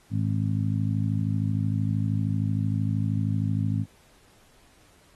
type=harmonic tone; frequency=53 Hz; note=G#1; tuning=36 cents sharp; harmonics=2 / 3 / 4 / 5; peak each=-25 / -29 / -31 / -33 dBFS; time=0.1-3.86 s; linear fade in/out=50 ms; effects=pink hiss -59 dBFS RMS until 5.15 s + AAC 32 kbps